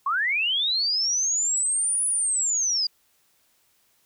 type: linear two-way sweep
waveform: sine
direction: up then down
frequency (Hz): 1044 to 9956 to 4768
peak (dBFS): -21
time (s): 0.06-2.87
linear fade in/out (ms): 5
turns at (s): 2.06
effects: white hiss -65 dBFS RMS until 4.05 s